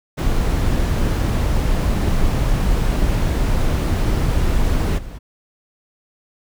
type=noise with level steps; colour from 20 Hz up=brown; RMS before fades=-17 / -32 dBFS; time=0.17-5.19 s; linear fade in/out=20 ms; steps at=4.97 s; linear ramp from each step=20 ms; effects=none